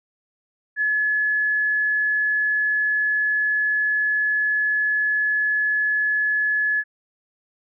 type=tone; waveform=sine; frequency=1707 Hz; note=G#6; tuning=47 cents sharp; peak=-18 dBFS; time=0.76-6.84 s; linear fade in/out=50 ms; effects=none